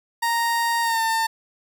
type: tone with pitch glide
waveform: 30% pulse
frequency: 931 to 900.3 Hz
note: A#5 to A5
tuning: -2 to +39 cents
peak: -17 dBFS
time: 0.22-1.27 s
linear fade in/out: 10 ms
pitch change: -59 cents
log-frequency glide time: 0.82-1.01 s
effects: none